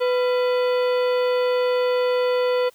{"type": "harmonic tone with a mistuned harmonic", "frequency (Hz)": 497.8, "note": "B4", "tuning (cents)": 14, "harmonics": [1, 2, 3, 4, 5, 6, 7, 9], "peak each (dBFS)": [-18, -30, -33, -36, -38, -38, -40, -41], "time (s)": [0, 2.7], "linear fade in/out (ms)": 20, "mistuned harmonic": 3, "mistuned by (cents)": -140, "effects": ["white hiss -56 dBFS RMS until 2.74 s"]}